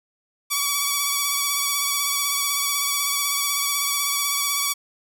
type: tone with vibrato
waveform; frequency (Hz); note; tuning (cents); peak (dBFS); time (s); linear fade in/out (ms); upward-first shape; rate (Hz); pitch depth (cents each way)
5% pulse; 1137; C#6; +44; -9; 0.5-4.74; 20; sine; 16; 29
effects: none